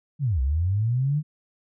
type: linear two-way sweep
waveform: sine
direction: down then up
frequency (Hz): 155.56 to 61.74 to 155.56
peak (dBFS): -20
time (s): 0.19-1.23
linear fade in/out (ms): 50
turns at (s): 0.41
effects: none